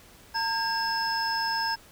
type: tone cluster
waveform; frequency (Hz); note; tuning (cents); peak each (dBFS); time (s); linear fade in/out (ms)
triangle; 907 / 1616 / 5200; A#5 / G#6 / E8; -48 / -48 / -24; -26 / -28 / -29; 0.34-1.76; 20
effects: tanh soft clip ceiling -18 dBFS + pink hiss -53 dBFS RMS until 1.91 s